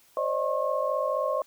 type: tone cluster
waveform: sine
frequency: 525 / 580 / 624 / 1080 Hz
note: C5 / D5 / D#5 / C#6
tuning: +6 / -22 / +5 / -45 cents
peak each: -30 dBFS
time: 0.17-1.42 s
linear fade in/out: 2 ms
effects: white hiss -60 dBFS RMS until 1.46 s